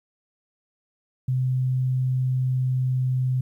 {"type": "tone", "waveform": "sine", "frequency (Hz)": 128.6, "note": "C3", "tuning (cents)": -30, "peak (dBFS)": -20, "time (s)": [1.28, 3.41], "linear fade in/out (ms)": 5, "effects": ["10-bit"]}